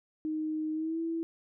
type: tone with pitch glide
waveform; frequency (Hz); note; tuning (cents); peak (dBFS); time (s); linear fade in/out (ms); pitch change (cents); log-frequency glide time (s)
sine; 311.1 to 329.6; D#4 to E4; 0 to 0; -30; 0.25-1.23; 0; +100; 0.73-1
effects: none